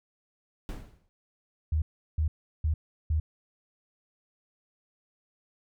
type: noise with exponential decay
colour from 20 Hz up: brown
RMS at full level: -33 dBFS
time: 0.69-1.09 s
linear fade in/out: 0 ms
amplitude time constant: 86 ms
type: tone bursts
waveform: sine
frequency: 77.78 Hz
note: D#2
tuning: in tune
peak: -23 dBFS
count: 4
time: 1.72-3.2 s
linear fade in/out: 5 ms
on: 100 ms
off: 360 ms
effects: none